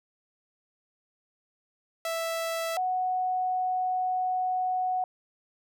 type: tone pair in turn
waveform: sawtooth / sine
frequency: 659.3 / 738.7 Hz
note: E5 / F#5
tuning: 0 / -3 cents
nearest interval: major second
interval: 197 cents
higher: second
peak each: -25 dBFS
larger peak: neither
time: 2.05-2.77 / 2.77-5.04 s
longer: second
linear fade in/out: 2 ms
effects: none